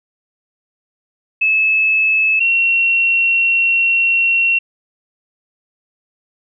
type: tone pair in turn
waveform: sine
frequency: 2600 / 2729 Hz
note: E7 / F7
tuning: -24 / -41 cents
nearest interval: minor second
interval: 83 cents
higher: second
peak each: -11 dBFS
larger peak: neither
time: 1.41-2.4 / 2.4-4.59 s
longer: second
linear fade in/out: 10 ms
effects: none